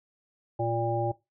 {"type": "harmonic tone with a mistuned harmonic", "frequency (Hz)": 116.54, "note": "A#2", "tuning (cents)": 0, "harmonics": [1, 3, 5, 7], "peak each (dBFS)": [-31, -31, -31, -31], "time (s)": [0.59, 1.12], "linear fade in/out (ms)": 10, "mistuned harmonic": 7, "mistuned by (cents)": -26, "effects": ["noise-tail reverb RT60 0.2 s tail -18 dB re dry"]}